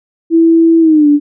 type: tone with pitch glide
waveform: sine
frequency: 329.6 to 291.9 Hz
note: E4 to D4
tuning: 0 to -10 cents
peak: -4 dBFS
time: 0.3-1.2 s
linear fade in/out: 50 ms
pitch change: -210 cents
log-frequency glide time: 0.8-1.08 s
effects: none